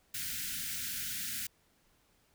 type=band-stop noise; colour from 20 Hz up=white; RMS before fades=-38 dBFS; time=0.14-1.47 s; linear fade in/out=5 ms; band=280 to 1400 Hz; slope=96 dB/octave; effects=pink hiss -70 dBFS RMS until 2.34 s